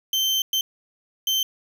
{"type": "tone bursts at uneven times", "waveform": "35% pulse", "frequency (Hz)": 3107, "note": "G7", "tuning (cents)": -16, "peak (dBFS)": -18, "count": 3, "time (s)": [[0.13, 0.42], [0.53, 0.61], [1.27, 1.43]], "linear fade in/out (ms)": 2, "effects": []}